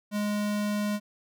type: tone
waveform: square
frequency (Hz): 207.7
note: G#3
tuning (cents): 0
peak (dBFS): -27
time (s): 0.11-1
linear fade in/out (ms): 50
effects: none